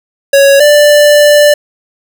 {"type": "tone pair in turn", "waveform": "square", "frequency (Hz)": [555, 589.2], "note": ["C#5", "D5"], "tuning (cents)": [2, 6], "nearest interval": "minor second", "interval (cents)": 104, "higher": "second", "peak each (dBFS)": -3, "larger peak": "neither", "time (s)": [[0.33, 0.6], [0.6, 1.54]], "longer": "second", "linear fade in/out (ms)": 5, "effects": []}